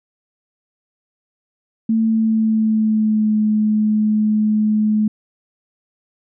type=tone with pitch glide; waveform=sine; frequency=223.5 to 213.8 Hz; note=A3 to A3; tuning=+27 to -49 cents; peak=-13 dBFS; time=1.89-5.08 s; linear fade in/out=5 ms; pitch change=-76 cents; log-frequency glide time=2-3.38 s; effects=none